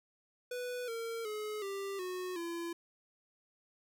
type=tone with pitch steps; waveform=square; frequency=493.9 / 458.2 / 425 / 394.3 / 365.8 / 339.3 Hz; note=B4 / A#4 / G#4 / G4 / F#4 / F4; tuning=0 / -30 / +40 / +10 / -20 / -50 cents; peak=-38 dBFS; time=0.51-2.73 s; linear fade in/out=5 ms; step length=370 ms; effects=none